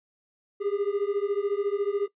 triangle beating tone pair, 397.7 / 411.7 Hz, G4 / G#4, +25 / -15 cents, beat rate 14 Hz, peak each -26 dBFS, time 0.6-2.08 s, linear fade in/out 20 ms, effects noise-tail reverb RT60 0.1 s tail -19 dB re dry + resampled to 8000 Hz

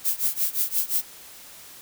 violet noise with tremolo, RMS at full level -21 dBFS, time 0.04-1.02 s, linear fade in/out 20 ms, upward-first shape triangle, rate 5.7 Hz, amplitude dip 100%, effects white hiss -45 dBFS RMS until 1.81 s

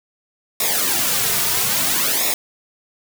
white noise with flanger, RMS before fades -19 dBFS, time 0.6-2.34 s, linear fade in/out 2 ms, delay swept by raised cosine 0.65 to 3.75 ms, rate 0.6 Hz, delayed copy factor -0.75, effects none

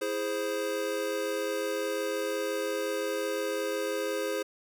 square chord, E augmented, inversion none, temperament equal, 329.6 / 415.3 / 523.3 Hz, E4 / G#4 / B#4, 0 / 0 / 0 cents, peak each -38 / -34 / -33 dBFS, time 0.01-4.43 s, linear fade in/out 10 ms, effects none

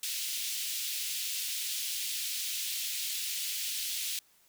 pink high-pass noise, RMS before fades -35 dBFS, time 0.03-4.19 s, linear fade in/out 2 ms, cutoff 2800 Hz, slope 24 dB/octave, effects white hiss -65 dBFS RMS until 4.48 s

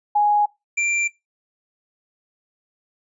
sine / square tone pair in turn, 830.6 / 2362 Hz, G#5 / D7, 0 / +9 cents, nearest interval octave + tritone, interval 1809 cents, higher second, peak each -14 / -19 dBFS, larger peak first, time 0.15-0.46 / 0.77-1.08 s, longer neither, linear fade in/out 10 ms, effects noise-tail reverb RT60 0.2 s tail -21 dB re dry + resampled to 22050 Hz

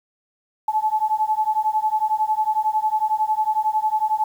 sine beating tone pair, 858 / 869 Hz, A5 / A5, -44 / -22 cents, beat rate 11 Hz, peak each -21 dBFS, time 0.68-4.24 s, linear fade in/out 5 ms, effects 8-bit

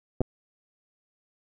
clicks, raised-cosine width 2 ms, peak -12 dBFS, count 2, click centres 0.207 / 0.215 s, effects none

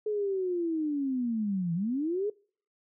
sine linear two-way sweep, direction down then up, 430.3 to 163.1 to 430.3 Hz, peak -27 dBFS, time 0.06-2.3 s, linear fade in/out 5 ms, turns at 1.74 s, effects noise-tail reverb RT60 0.5 s tail -26 dB re dry

